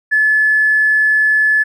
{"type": "tone with tanh clipping", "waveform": "triangle", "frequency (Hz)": 1725, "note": "A6", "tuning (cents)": -35, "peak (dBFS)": -9, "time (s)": [0.11, 1.64], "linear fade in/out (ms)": 20, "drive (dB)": 2, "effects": []}